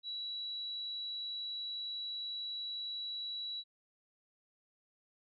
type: tone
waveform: sine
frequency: 3917 Hz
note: B7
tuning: 15 cents flat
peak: -38 dBFS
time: 0.03-3.64 s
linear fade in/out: 50 ms
effects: none